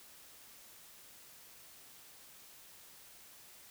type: silence
effects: white hiss -57 dBFS RMS until 3.7 s